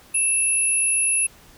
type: tone pair together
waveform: sine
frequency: 2637 / 10548 Hz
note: E7 / E9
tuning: 0 / 0 cents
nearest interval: 2 octaves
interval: 2400 cents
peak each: -26 / -18 dBFS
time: 0.14-1.27 s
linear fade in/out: 10 ms
effects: pink hiss -50 dBFS RMS until 1.57 s